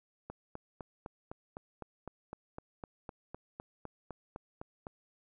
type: click train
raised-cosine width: 1 ms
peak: -28 dBFS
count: 19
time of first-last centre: 0.3-4.869 s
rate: 3.94 Hz
effects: none